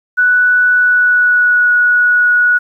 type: tone with pitch glide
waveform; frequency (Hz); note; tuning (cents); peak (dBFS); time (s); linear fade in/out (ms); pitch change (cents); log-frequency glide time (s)
sine; 1481 to 1462.3; F#6 to F#6; +1 to -21; -7; 0.17-2.59; 20; -22; 0.71-1.73
effects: 8-bit